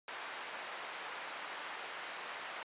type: band-pass noise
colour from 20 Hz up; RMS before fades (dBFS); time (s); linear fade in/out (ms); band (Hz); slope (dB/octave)
pink; -45; 0.08-2.63; 2; 840 to 2700; 12
effects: resampled to 8000 Hz